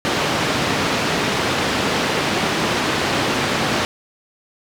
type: band-pass noise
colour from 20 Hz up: pink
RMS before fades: -20 dBFS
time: 0.05-3.85 s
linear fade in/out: 0 ms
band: 160 to 4500 Hz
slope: 12 dB/octave
effects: none